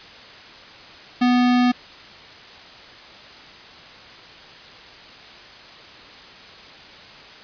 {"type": "tone", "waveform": "square", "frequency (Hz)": 246.9, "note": "B3", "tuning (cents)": 0, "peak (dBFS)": -15, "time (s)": [1.21, 1.72], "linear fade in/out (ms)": 10, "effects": ["white hiss -42 dBFS RMS until 7.43 s", "resampled to 11025 Hz"]}